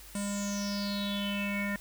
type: tone with low-pass filter sweep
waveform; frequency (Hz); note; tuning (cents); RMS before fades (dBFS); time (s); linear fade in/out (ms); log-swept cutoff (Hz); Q
square; 202.1; G#3; -47; -33; 0.15-1.76; 2; 9000 to 1900; 9.2
effects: added 50 Hz sine -52 dBFS peak until 1.8 s + white hiss -51 dBFS RMS until 1.8 s